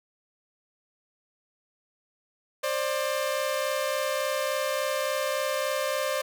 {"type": "tone pair together", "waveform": "sawtooth", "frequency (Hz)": [530.5, 594], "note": ["C5", "D5"], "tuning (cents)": [24, 20], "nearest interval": "major second", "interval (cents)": 196, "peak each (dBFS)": -25, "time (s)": [2.63, 6.22], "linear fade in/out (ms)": 10, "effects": []}